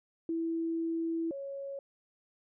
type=tone pair in turn; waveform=sine; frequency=329.6 / 553.3 Hz; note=E4 / C#5; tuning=0 / -3 cents; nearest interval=major sixth; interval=897 cents; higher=second; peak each=-30 / -37 dBFS; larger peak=first; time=0.29-1.31 / 1.31-1.79 s; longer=first; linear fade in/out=2 ms; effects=none